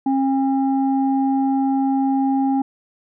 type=tone pair together; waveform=sine; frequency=269.7 / 808.2 Hz; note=C#4 / G#5; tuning=-47 / -47 cents; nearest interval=octave + perfect fifth; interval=1900 cents; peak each=-16 / -22 dBFS; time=0.06-2.62 s; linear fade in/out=5 ms; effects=tanh soft clip ceiling -8 dBFS